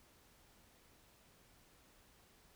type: silence
effects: pink hiss -67 dBFS RMS until 2.55 s